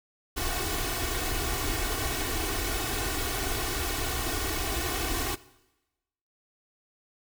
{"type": "noise with comb filter", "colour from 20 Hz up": "pink", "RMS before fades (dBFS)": -30, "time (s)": [0.36, 5.36], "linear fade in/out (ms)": 20, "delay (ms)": 2.7, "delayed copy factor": 0.95, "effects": ["noise-tail reverb RT60 1.0 s tail -19 dB re dry"]}